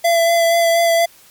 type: tone with vibrato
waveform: square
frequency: 674 Hz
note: E5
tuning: 38 cents sharp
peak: -12 dBFS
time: 0.04-1.06 s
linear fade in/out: 10 ms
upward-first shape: sine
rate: 4.2 Hz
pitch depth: 17 cents each way
effects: white hiss -47 dBFS RMS until 1.3 s + MP3 96 kbps